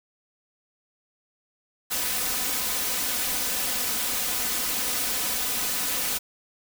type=noise with comb filter; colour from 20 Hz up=white; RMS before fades=-27 dBFS; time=1.9-6.19 s; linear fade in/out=20 ms; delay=4 ms; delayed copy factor=+0.65; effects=none